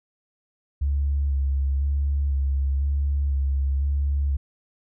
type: tone with vibrato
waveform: sine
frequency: 69.6 Hz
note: C#2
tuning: 8 cents sharp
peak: -19 dBFS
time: 0.81-4.37 s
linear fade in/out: 10 ms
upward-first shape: square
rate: 1 Hz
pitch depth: 25 cents each way
effects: tanh soft clip ceiling -15 dBFS